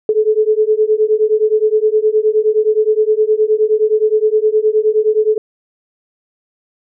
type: beating tone pair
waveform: sine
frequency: 426.6 / 436.2 Hz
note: G#4 / A4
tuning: +46 / -15 cents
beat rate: 9.6 Hz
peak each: -13 dBFS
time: 0.09-5.38 s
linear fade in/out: 2 ms
effects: none